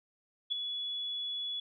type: tone with ADSR envelope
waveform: sine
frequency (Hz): 3402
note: G#7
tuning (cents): +41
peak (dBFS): -26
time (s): 0.5-1.6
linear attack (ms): 24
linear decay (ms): 3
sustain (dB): -8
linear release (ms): 4
effects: none